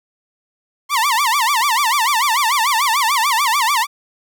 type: tone with vibrato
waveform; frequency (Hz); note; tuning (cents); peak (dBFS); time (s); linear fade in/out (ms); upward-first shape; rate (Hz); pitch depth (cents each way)
sawtooth; 1019; C6; -46; -10; 0.89-3.87; 50; sine; 6.8; 260
effects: none